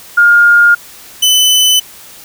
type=tone pair in turn; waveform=sine / sawtooth; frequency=1416 / 3013 Hz; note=F6 / F#7; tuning=+23 / +31 cents; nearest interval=octave + minor second; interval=1308 cents; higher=second; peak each=-3 dBFS; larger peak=neither; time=0.17-0.75 / 1.22-1.8 s; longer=neither; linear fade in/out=10 ms; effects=white hiss -35 dBFS RMS until 2.24 s